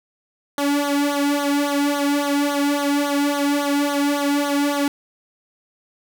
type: tone with flanger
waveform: sawtooth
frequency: 286.2 Hz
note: D4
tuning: 45 cents flat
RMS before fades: -20 dBFS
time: 0.58-4.88 s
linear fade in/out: 2 ms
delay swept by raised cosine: 0.39 to 1.69 ms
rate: 3.6 Hz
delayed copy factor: -1
effects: none